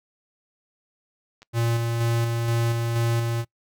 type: clicks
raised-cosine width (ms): 0.2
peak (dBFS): -30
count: 2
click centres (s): 1.42 / 1.429
type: tone with tremolo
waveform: square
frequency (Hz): 116.54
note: A#2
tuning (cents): 0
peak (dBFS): -21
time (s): 1.53-3.45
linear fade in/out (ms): 50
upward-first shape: square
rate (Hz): 2.1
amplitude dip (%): 30
effects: noise-tail reverb RT60 0.1 s tail -23 dB re dry